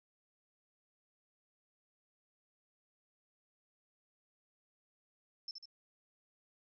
sine tone with echo, 5320 Hz, E8, 15 cents sharp, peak -40 dBFS, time 5.48-5.51 s, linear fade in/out 2 ms, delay 73 ms, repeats 2, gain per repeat -5 dB, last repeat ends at 5.656 s, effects none

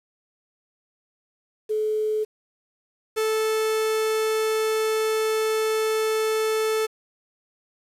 sine / 45% pulse tone pair in turn, 430 / 437.8 Hz, A4 / A4, -40 / -9 cents, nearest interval unison, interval 31 cents, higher second, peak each -21 / -21 dBFS, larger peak neither, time 1.69-2.25 / 3.16-6.87 s, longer second, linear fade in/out 20 ms, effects resampled to 32000 Hz + 8-bit

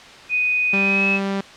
sine tone with pitch glide, 2489 to 2578 Hz, D#7 to E7, 0 to -39 cents, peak -16 dBFS, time 0.29-1.2 s, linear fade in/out 50 ms, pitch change +61 cents, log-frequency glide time 0.8-1.07 s
sawtooth tone, 196.3 Hz, G3, 3 cents sharp, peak -17 dBFS, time 0.73-1.41 s, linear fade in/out 5 ms
effects white hiss -41 dBFS RMS until 1.56 s + low-pass 4000 Hz 12 dB/octave

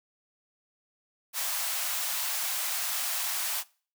white high-pass noise, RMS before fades -31 dBFS, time 1.33-3.64 s, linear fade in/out 50 ms, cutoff 620 Hz, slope 48 dB/octave, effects noise-tail reverb RT60 0.4 s tail -22 dB re dry

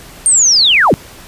sine linear sweep, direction down, 8870 to 83.7 Hz, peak -6 dBFS, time 0.26-0.94 s, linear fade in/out 0 ms, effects pink hiss -36 dBFS RMS until 1.27 s + resampled to 32000 Hz

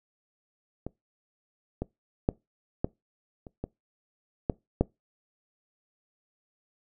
clicks, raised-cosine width 2 ms, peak -21 / -17 / -9 / -12 / -30 / -19 / -11 / -8 dBFS, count 8, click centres 0.866 / 1.82 / 2.289 / 2.845 / 3.468 / 3.64 / 4.498 / 4.81 s, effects noise-tail reverb RT60 0.2 s tail -23 dB re dry

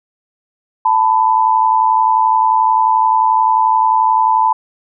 sine tone pair together, 883.6 / 995 Hz, A5 / B5, +7 / +13 cents, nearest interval major second, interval 206 cents, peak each -12 dBFS, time 0.85-4.53 s, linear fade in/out 5 ms, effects none

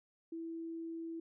sine tone, 329.6 Hz, E4, in tune, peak -40 dBFS, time 0.32-1.2 s, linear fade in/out 5 ms, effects none

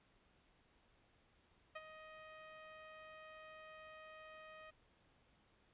15% pulse tone with ADSR envelope, 626 Hz, D#5, 10 cents sharp, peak -38 dBFS, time 1.75-4.71 s, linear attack 11 ms, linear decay 35 ms, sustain -10 dB, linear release 13 ms, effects pink hiss -73 dBFS RMS until 5.73 s + resampled to 8000 Hz

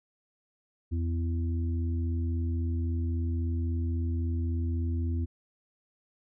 harmonic tone, 83.7 Hz, E2, 27 cents sharp, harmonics 1 / 3 / 4, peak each -27 / -37 / -42 dBFS, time 0.91-5.26 s, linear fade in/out 20 ms, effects none

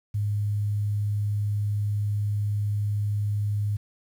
sine tone, 103.4 Hz, G#2, 7 cents flat, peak -23 dBFS, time 0.14-3.77 s, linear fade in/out 10 ms, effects 9-bit

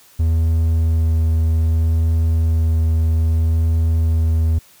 triangle tone with vibrato, 81 Hz, E2, 30 cents flat, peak -11 dBFS, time 0.19-4.59 s, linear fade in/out 10 ms, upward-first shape sine, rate 0.63 Hz, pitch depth 9 cents each way, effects white hiss -49 dBFS RMS until 4.8 s

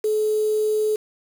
sine tone with quantisation, 428.3 Hz, A4, 47 cents flat, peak -18 dBFS, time 0.04-0.96 s, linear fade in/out 5 ms, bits 6, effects none

